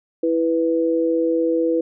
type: tone pair together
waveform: sine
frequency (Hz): 329.6 / 493.8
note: E4 / B4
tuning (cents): 0 / 0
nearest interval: perfect fifth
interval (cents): 700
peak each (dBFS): -19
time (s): 0.23-1.81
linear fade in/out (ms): 5
effects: none